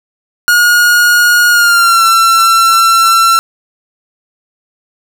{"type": "tone with pitch glide", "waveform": "45% pulse", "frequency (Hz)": [1437, 1348.5], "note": ["F6", "E6"], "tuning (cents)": [49, 39], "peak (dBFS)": -5, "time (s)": [0.48, 3.39], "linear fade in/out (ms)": 0, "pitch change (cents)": -110, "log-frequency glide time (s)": [1.51, 2.04], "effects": []}